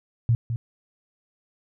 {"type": "tone with echo", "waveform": "sine", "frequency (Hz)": 116.54, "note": "A#2", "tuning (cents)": 0, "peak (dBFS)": -16, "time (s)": [0.29, 0.35], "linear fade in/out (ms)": 0, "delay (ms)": 210, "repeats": 1, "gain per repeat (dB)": -8, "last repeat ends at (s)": 0.56, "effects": []}